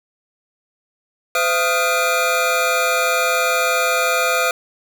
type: tone cluster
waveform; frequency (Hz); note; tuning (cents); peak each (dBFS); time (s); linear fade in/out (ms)
square; 511 / 675 / 1246 / 1411 / 2408; C5 / E5 / D#6 / F6 / D7; -41 / +41 / +2 / +17 / +43; -23; 1.35-4.51; 2
effects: none